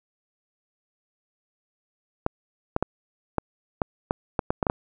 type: clicks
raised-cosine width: 1 ms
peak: -8 dBFS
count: 11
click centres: 2.264 / 2.764 / 2.826 / 3.383 / 3.818 / 4.109 / 4.392 / 4.505 / 4.628 / 4.668 / 4.699 s
effects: none